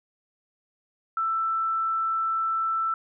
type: tone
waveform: sine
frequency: 1328 Hz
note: E6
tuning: 12 cents sharp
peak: -23 dBFS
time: 1.17-2.94 s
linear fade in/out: 2 ms
effects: none